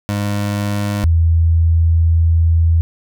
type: tone pair in turn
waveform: 25% pulse / sine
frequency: 102.4 / 82.54 Hz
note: G#2 / E2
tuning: -24 / +3 cents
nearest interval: major third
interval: 373 cents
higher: first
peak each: -13 / -9 dBFS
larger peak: second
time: 0.09-1.04 / 1.04-2.81 s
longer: second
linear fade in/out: 0 ms
effects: none